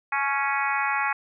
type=harmonic tone with a mistuned harmonic; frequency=277.2 Hz; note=C#4; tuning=in tune; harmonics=3 / 4 / 5 / 6 / 7 / 8 / 9; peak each=-28 / -29 / -30 / -31 / -31 / -32 / -33 dBFS; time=0.12-1.13 s; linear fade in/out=5 ms; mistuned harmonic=3; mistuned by=+25 cents; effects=none